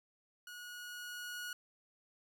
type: tone with level ramp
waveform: sawtooth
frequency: 1453 Hz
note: F#6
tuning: 32 cents flat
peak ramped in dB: -44 to -37 dBFS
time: 0.47-1.53 s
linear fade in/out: 2 ms
effects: none